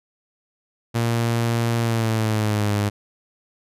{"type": "tone with pitch glide", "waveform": "sawtooth", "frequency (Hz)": [116.54, 103.23], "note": ["A#2", "G#2"], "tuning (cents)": [0, -10], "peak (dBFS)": -15, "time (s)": [0.94, 2.9], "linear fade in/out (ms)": 20, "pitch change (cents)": -210, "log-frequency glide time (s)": [1.8, 2.72], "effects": ["resampled to 32000 Hz"]}